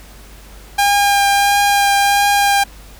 sawtooth tone with vibrato, 805 Hz, G5, 46 cents sharp, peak -7 dBFS, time 0.78-2.64 s, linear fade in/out 10 ms, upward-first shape triangle, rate 1.5 Hz, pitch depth 13 cents each way, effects added 50 Hz sine -38 dBFS peak until 2.99 s + pink hiss -42 dBFS RMS until 2.99 s

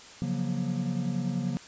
triangle chord, Gb major seventh, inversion second, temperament equal with one note detuned, 138.59 / 174.61 / 185 / 236.9 Hz, Db3 / F3 / Gb3 / Bb3, 0 / 0 / 0 / +28 cents, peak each -31 dBFS, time 0.22-1.57 s, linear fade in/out 0 ms, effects white hiss -48 dBFS RMS until 1.67 s + resampled to 16000 Hz

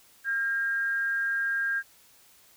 sine tone with frequency modulation, 1611 Hz, G6, 47 cents sharp, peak -25 dBFS, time 0.24-1.83 s, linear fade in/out 50 ms, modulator 240 Hz, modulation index 0.25, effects white hiss -58 dBFS RMS until 2.56 s

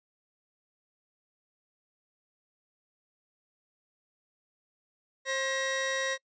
sawtooth tone pair together, 532.7 / 1900 Hz, C5 / A#6, +31 / +33 cents, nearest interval octave + minor seventh, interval 2202 cents, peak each -28 dBFS, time 5.25-6.18 s, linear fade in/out 50 ms, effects noise-tail reverb RT60 0.1 s tail -26 dB re dry + resampled to 16000 Hz

